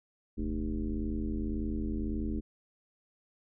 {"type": "tone with frequency modulation", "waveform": "sine", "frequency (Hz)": 138.59, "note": "C#3", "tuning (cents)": 0, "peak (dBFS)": -30, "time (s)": [0.37, 2.41], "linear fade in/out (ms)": 20, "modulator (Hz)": 81.8, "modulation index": 2.4, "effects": []}